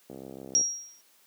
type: click train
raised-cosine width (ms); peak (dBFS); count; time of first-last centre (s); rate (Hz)
2; -27; 35; 0.1-0.611; 66.5
type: tone with exponential decay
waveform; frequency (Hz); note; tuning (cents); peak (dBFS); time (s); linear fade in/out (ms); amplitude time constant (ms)
sine; 5650; F8; +19; -17; 0.55-1.01; 0; 98
effects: white hiss -62 dBFS RMS until 1.26 s + high-pass 200 Hz 12 dB/octave